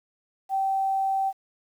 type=tone; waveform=sine; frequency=775 Hz; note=G5; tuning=20 cents flat; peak=-22 dBFS; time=0.49-1.33 s; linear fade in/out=50 ms; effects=9-bit